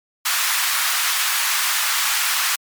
pink high-pass noise, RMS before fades -20 dBFS, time 0.25-2.56 s, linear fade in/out 10 ms, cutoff 1100 Hz, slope 24 dB/octave, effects MP3 96 kbps

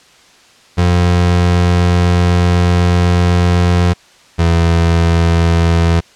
30% pulse tone pair in turn, 88 / 84.01 Hz, F2 / E2, +14 / +33 cents, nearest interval minor second, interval 81 cents, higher first, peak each -6 dBFS, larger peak neither, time 0.77-3.94 / 4.38-6.01 s, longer first, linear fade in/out 20 ms, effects white hiss -45 dBFS RMS until 6.15 s + low-pass 6000 Hz 12 dB/octave

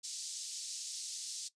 pink band-pass noise, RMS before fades -43 dBFS, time 0.03-1.49 s, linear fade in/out 20 ms, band 4500 to 8900 Hz, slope 24 dB/octave, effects noise-tail reverb RT60 0.1 s tail -17 dB re dry + resampled to 22050 Hz

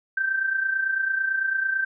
sine tone with amplitude modulation, 1561 Hz, G6, 8 cents flat, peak -19 dBFS, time 0.17-1.85 s, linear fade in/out 5 ms, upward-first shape sine, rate 29 Hz, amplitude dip 60%, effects none

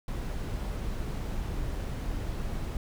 brown noise, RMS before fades -33 dBFS, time 0.08-2.77 s, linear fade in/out 2 ms, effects none

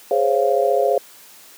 sine chord, Db major seventh, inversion second, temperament just, 415.8 / 519.7 / 554.4 / 693 Hz, Ab4 / C5 / Db5 / F5, +2 / -12 / 0 / -14 cents, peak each -20 dBFS, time 0.11-0.98 s, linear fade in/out 2 ms, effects white hiss -45 dBFS RMS until 1.57 s + high-pass 200 Hz 12 dB/octave

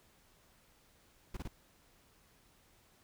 brown noise bursts, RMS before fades -40 dBFS, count 3, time 1.34-1.478 s, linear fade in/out 5 ms, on 30 ms, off 24 ms, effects pink hiss -67 dBFS RMS until 3.03 s

